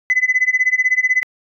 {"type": "tone with tremolo", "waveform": "sine", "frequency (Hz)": 2015, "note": "B6", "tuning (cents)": 34, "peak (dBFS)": -8, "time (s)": [0.1, 1.23], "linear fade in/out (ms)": 0, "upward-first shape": "sine", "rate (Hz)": 16, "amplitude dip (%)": 95, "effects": ["tanh soft clip ceiling -7 dBFS"]}